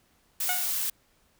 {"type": "noise", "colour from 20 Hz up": "blue", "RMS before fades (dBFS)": -29, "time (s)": [0.4, 0.9], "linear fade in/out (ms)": 5}
{"type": "tone with exponential decay", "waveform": "15% pulse", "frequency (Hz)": 729, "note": "F#5", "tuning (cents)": -26, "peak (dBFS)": -19, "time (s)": [0.49, 0.78], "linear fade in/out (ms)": 1, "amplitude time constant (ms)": 61}
{"effects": ["pink hiss -66 dBFS RMS until 1.39 s"]}